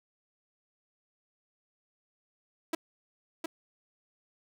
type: tone with echo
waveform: sawtooth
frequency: 326.4 Hz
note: E4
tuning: 17 cents flat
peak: -24 dBFS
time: 2.73-2.75 s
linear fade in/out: 5 ms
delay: 710 ms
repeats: 1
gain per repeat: -4 dB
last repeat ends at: 3.46 s
effects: none